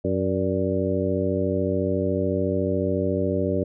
harmonic tone with a mistuned harmonic, 93.9 Hz, F#2, 26 cents sharp, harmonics 1 / 2 / 3 / 4 / 5 / 6, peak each -28 / -28 / -28 / -28 / -28 / -28 dBFS, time 0.04-3.64 s, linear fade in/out 10 ms, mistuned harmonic 6, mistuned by +60 cents, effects none

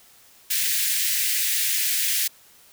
white high-pass noise, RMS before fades -23 dBFS, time 0.5-2.28 s, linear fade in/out 10 ms, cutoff 1700 Hz, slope 48 dB/octave, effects white hiss -53 dBFS RMS until 2.72 s

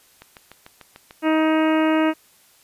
click train, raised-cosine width 0.3 ms, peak -24 dBFS, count 7, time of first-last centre 0.22-1.109 s, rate 6.75 Hz
harmonic tone, 314.9 Hz, D#4, 21 cents sharp, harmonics 1 / 2 / 3 / 4 / 5 / 6 / 7 / 8 / 9, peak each -17 / -23 / -27 / -29 / -31 / -33 / -34 / -35 / -36 dBFS, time 1.22-2.14 s, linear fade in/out 50 ms
effects white hiss -55 dBFS RMS until 2.63 s + resampled to 32000 Hz

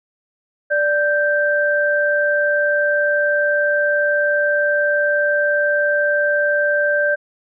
sine tone pair together, 587 / 1567.1 Hz, D5 / G6, -1 / -1 cents, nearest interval octave + perfect fourth, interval 1700 cents, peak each -17 dBFS, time 0.7-7.16 s, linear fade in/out 20 ms, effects none

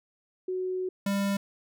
sine / square tone pair in turn, 370 / 198.97 Hz, F#4 / G3, 0 / +26 cents, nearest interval major seventh, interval 1074 cents, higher first, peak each -28 / -26 dBFS, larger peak second, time 0.48-0.89 / 1.06-1.37 s, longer first, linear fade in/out 5 ms, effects none

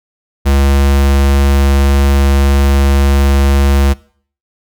square tone, 69.3 Hz, C#2, in tune, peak -8 dBFS, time 0.45-3.94 s, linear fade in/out 20 ms, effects noise-tail reverb RT60 0.5 s tail -21 dB re dry

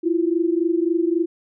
sine tone pair together, 330 / 353.7 Hz, E4 / F4, +2 / +22 cents, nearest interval minor second, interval 120 cents, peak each -19 / -21 dBFS, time 0.03-1.26 s, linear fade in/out 20 ms, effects none

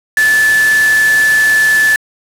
sine tone in noise, 1741 Hz, A6, 19 cents flat, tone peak -7 dBFS, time 0.17-1.96 s, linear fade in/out 2 ms, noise white, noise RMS -20 dBFS, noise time 0.17-1.96 s, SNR +10 dB, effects low-pass 12000 Hz 12 dB/octave

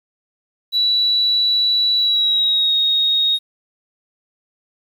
triangle tone with pitch glide, 3937 to 3746 Hz, B7 to A#7, -6 to +8 cents, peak -10 dBFS, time 0.72-3.39 s, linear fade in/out 50 ms, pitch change -86 cents, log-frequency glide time 1.97-2.74 s, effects tanh soft clip ceiling -12 dBFS + 8-bit

